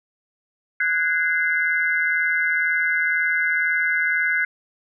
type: tone cluster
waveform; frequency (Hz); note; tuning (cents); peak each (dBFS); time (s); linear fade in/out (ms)
sine; 1483 / 1645 / 2067; F#6 / G#6 / C7; +4 / -17 / -22; -22 / -24 / -22; 0.8-4.45; 5
effects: none